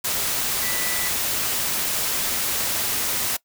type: tone in noise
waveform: sine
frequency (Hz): 1975.5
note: B6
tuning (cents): 0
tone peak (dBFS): -31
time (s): 0.62-1.09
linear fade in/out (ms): 10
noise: white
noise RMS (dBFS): -24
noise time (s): 0.04-3.37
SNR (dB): -10
effects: noise-tail reverb RT60 0.1 s tail -21 dB re dry